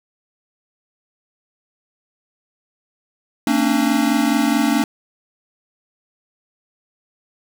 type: tone cluster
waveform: square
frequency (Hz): 227 / 271.5 / 296.2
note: A#3 / C#4 / D4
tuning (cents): -46 / -36 / +15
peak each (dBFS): -20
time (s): 3.47-4.84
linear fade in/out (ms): 2
effects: none